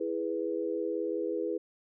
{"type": "chord", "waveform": "sine", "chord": "E major", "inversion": "none", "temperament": "equal", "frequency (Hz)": [329.6, 415.3, 493.9], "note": ["E4", "G#4", "B4"], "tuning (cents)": [0, 0, 0], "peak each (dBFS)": -34, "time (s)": [0, 1.58], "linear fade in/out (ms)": 10, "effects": []}